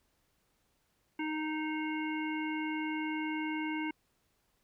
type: harmonic tone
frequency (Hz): 310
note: D#4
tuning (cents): -6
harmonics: 1 / 3 / 5 / 7 / 9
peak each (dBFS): -34 / -41 / -45 / -41 / -47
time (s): 1.19-3.91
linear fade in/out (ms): 5
effects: pink hiss -75 dBFS RMS until 4.63 s